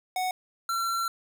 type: tone pair in turn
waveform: square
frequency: 740 / 1358 Hz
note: F#5 / F6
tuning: 0 / -49 cents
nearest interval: major seventh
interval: 1051 cents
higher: second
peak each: -27 dBFS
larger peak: neither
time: 0.16-0.31 / 0.69-1.08 s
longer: second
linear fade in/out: 2 ms
effects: none